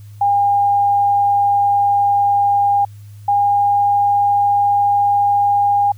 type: tone pair in turn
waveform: sine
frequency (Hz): 808 / 811.2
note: G#5 / G#5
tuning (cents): -48 / -41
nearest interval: unison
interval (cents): 7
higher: second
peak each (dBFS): -11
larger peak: neither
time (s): 0.21-2.85 / 3.28-5.92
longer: neither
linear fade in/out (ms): 5
effects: added 103 Hz sine -34 dBFS peak until 5.97 s + white hiss -54 dBFS RMS until 5.97 s